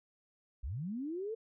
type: linear sweep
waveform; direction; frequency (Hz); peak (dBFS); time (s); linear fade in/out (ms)
sine; up; 47 to 460; -36; 0.63-1.35; 10
effects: none